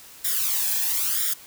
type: noise with flanger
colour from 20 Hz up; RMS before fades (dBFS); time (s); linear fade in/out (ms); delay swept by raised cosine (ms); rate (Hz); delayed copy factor
blue; -24; 0.24-1.34; 10; 0.56 to 1.22; 1; +0.9
effects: white hiss -46 dBFS RMS until 1.46 s